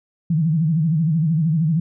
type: tone with vibrato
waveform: sine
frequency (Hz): 159.9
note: D#3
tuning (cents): +48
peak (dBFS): -15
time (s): 0.3-1.8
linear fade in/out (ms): 5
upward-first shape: sine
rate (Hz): 13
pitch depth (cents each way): 130
effects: none